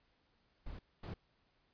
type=noise bursts at uneven times; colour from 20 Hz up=brown; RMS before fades=-45 dBFS; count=2; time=0.66-0.79 / 1.03-1.14 s; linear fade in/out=5 ms; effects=pink hiss -75 dBFS RMS until 1.73 s + resampled to 11025 Hz